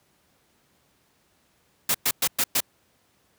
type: noise bursts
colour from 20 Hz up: white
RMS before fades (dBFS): -22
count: 5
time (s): 1.89-2.605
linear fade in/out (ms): 5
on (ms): 55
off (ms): 110
effects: pink hiss -65 dBFS RMS until 3.38 s + high-pass 80 Hz 12 dB/octave